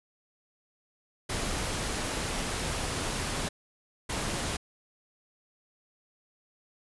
pink noise bursts at uneven times, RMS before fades -32 dBFS, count 2, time 1.29-3.49 / 4.09-4.57 s, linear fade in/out 10 ms, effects resampled to 24000 Hz

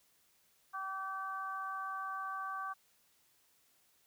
harmonic tone, 384.8 Hz, G4, 32 cents flat, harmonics 2 / 3 / 4, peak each -46 / -39 / -45 dBFS, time 0.73-2.74 s, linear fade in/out 20 ms, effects white hiss -71 dBFS RMS until 4.06 s

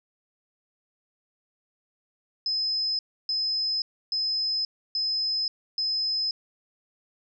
sine tone bursts, 5100 Hz, D#8, 42 cents sharp, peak -24 dBFS, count 5, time 2.46-6.31 s, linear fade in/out 2 ms, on 530 ms, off 300 ms, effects none

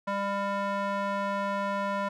square tone with band-pass filter, 199.6 Hz, G3, 32 cents sharp, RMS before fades -30 dBFS, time 0.07-2.09 s, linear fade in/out 10 ms, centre 990 Hz, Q 1.5, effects none

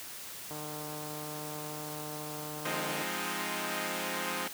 click train, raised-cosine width 1 ms, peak -29 dBFS, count 380, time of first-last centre 0.51-3.02 s, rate 151 Hz
5% pulse chord, F minor seventh, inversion none, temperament equal, 174.61 / 207.7 / 261.6 / 311.1 Hz, F3 / Ab3 / C4 / Eb4, 0 / 0 / 0 / 0 cents, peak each -28 / -27 / -28 / -28 dBFS, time 2.65-4.48 s, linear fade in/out 5 ms
effects white hiss -44 dBFS RMS until 4.53 s + high-pass 60 Hz 12 dB/octave

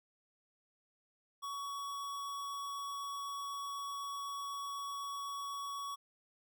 square tone, 1123 Hz, C#6, 22 cents sharp, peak -40 dBFS, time 1.42-5.96 s, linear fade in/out 20 ms, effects none

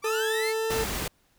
30% pulse linear sweep, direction up, 1133 to 2241 Hz, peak -27 dBFS, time 0.02-0.54 s, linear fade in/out 50 ms
40% pulse tone with pitch glide, 440 to 446.4 Hz, A4 to A4, 0 to +25 cents, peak -25 dBFS, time 0.04-0.84 s, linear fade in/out 5 ms, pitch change +25 cents, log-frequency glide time 0.46-0.69 s
pink noise, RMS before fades -31 dBFS, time 0.7-1.08 s, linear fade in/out 5 ms
effects pink hiss -66 dBFS RMS until 1.38 s

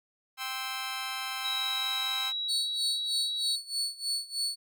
15% pulse chord, C major, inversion second, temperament just, 784.9 / 1046.5 / 1308.1 Hz, G5 / C6 / E6, +2 / 0 / -14 cents, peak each -32 dBFS, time 0.37-2.33 s, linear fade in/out 50 ms
sine tone, 3880 Hz, B7, 31 cents flat, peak -30 dBFS, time 1.44-3.56 s, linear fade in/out 10 ms
35% pulse tone with tremolo, 4435 Hz, C#8, in tune, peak -26 dBFS, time 2.48-4.56 s, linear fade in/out 20 ms, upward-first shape sine, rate 3.2 Hz, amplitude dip 90%
effects none

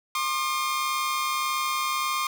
sawtooth tone pair together, 1067 / 1208.7 Hz, C6 / D6, +34 / +49 cents, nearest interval major second, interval 215 cents, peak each -24 dBFS, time 0.15-2.27 s, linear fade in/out 2 ms, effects none

